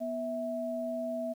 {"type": "tone pair together", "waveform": "sine", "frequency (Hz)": [244.9, 653.8], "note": ["B3", "E5"], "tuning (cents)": [-14, -14], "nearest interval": "octave + perfect fourth", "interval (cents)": 1700, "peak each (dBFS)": [-37, -33], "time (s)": [0, 1.34], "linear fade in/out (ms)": 20, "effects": ["10-bit"]}